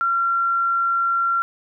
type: tone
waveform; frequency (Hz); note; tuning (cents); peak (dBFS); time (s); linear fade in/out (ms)
sine; 1370; F6; -34; -17; 0.01-1.42; 0
effects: none